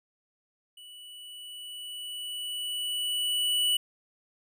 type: tone with level ramp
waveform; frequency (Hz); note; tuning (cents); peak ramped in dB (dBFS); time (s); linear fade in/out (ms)
square; 2955; F#7; -3; -47 to -23; 0.77-3.77; 5
effects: none